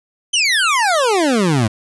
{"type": "exponential sweep", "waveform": "25% pulse", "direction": "down", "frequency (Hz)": [3136, 102.6], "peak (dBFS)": -9, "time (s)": [0.33, 1.68], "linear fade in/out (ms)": 10, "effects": ["resampled to 24000 Hz"]}